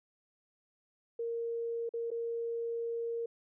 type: tone with dropouts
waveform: sine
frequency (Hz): 464.5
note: A#4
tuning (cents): -6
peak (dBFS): -33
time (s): 1.19-3.26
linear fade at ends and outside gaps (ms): 5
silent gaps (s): 1.892-1.937 / 2.105-2.114
effects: none

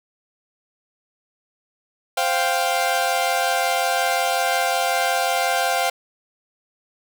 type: chord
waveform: sawtooth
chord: C suspended fourth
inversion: none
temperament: equal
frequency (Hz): 523.3 / 698.5 / 784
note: C5 / F5 / G5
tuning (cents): 0 / 0 / 0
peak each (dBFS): -22 / -18 / -19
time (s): 2.17-5.9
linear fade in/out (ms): 5
effects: none

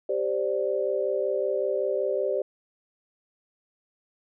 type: chord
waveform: sine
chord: G suspended fourth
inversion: none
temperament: just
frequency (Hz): 392 / 522.7 / 588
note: G4 / C5 / D5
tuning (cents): 0 / -2 / +2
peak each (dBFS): -28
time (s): 0.09-2.42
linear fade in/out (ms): 5
effects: none

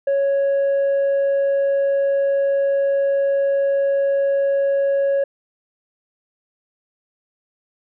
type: tone with tanh clipping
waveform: sine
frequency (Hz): 554.4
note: C#5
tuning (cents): 0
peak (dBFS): -16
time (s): 0.07-5.24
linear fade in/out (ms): 5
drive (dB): 2
effects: none

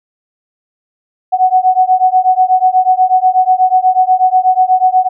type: beating tone pair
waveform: sine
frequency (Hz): 739 / 747.2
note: F#5 / F#5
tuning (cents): -2 / +17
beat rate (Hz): 8.2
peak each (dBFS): -10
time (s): 1.32-5.09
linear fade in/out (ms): 20
effects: none

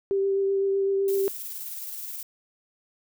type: tone with vibrato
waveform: sine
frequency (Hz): 392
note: G4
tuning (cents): 0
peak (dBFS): -21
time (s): 0.11-1.28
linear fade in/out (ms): 0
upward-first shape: triangle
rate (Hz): 7.9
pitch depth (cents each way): 15
type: noise with tremolo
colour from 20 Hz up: violet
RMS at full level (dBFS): -35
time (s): 1.08-2.23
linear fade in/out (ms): 2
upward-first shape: square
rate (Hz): 19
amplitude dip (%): 25
effects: none

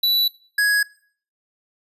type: tone pair in turn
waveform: square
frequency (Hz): 3951 / 1666.5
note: B7 / G#6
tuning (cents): 0 / +5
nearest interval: octave + minor third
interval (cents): 1495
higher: first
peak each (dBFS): -16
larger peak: neither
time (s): 0.03-0.28 / 0.58-0.83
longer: neither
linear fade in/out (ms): 5
effects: noise-tail reverb RT60 0.5 s tail -21 dB re dry + resampled to 32000 Hz

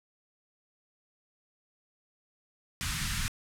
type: band-stop noise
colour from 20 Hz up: pink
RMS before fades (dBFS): -32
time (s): 2.81-3.28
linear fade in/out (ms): 0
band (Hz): 190 to 1300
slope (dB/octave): 24
effects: low-pass 11000 Hz 12 dB/octave

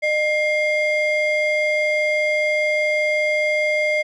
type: ring-modulated tone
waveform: triangle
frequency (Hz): 1363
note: F6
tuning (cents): -43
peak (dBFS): -12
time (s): 0.02-4.03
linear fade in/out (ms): 20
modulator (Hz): 754
effects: resampled to 24000 Hz

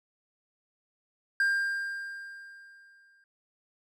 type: tone with exponential decay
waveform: triangle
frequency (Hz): 1597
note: G6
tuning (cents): +32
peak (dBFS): -20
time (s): 1.4-3.24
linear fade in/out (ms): 2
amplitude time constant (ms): 400
effects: none

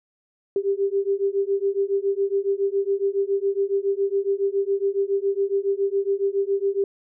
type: beating tone pair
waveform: sine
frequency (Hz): 392 / 399.2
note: G4 / G4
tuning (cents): 0 / +32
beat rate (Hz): 7.2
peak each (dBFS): -23 / -23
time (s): 0.56-6.84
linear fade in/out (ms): 2
effects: none

